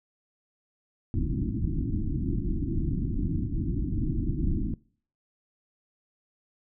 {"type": "low-pass noise", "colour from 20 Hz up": "pink", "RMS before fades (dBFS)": -28, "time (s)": [1.14, 4.74], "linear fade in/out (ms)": 2, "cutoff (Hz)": 340, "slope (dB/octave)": 96, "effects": ["noise-tail reverb RT60 0.5 s tail -23 dB re dry"]}